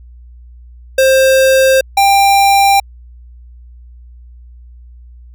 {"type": "tone pair in turn", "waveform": "square", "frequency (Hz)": [529, 792.6], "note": ["C5", "G5"], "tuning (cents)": [19, 19], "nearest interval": "perfect fifth", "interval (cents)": 700, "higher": "second", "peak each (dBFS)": [-7, -7], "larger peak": "neither", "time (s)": [[0.98, 1.81], [1.97, 2.8]], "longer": "neither", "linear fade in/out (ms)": 5, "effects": ["added 60 Hz sine -34 dBFS peak until 5.34 s"]}